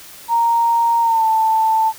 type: tone with pitch glide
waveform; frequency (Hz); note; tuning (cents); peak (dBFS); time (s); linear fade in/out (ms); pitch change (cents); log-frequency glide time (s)
sine; 930 to 884.9; A#5 to A5; -4 to +10; -12; 0.28-1.93; 50; -86; 1.01-1.26
effects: white hiss -39 dBFS RMS until 1.98 s